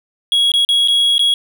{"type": "tone with dropouts", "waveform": "triangle", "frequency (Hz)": 3322, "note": "G#7", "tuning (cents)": 0, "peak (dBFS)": -9, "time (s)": [0.32, 1.34], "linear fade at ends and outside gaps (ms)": 1, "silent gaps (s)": [[0.518, 0.538], [0.65, 0.689], [0.876, 0.883], [1.181, 1.193]], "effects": []}